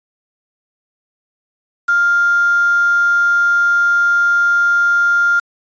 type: tone with quantisation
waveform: sine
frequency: 1400 Hz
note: F6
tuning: 4 cents sharp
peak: -10 dBFS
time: 1.88-5.4 s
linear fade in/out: 10 ms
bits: 5
effects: resampled to 16000 Hz